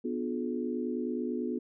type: chord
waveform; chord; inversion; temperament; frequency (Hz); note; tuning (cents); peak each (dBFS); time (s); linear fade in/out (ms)
sine; B diminished seventh; none; just; 246.9 / 296.3 / 355.6 / 426.7; B3 / D4 / F4 / Ab4; 0 / +15 / +31 / +47; -33 / -39 / -36 / -38; 0.04-1.59; 10
effects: none